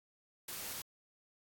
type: noise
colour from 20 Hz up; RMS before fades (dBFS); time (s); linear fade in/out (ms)
white; -43; 0.48-0.82; 5
effects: AAC 64 kbps